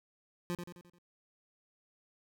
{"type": "tone with echo", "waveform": "25% pulse", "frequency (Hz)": 175.3, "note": "F3", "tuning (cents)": 7, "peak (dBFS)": -30, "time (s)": [0.5, 0.55], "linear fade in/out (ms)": 0, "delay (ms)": 87, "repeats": 5, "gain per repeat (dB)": -6, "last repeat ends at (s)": 0.985, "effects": []}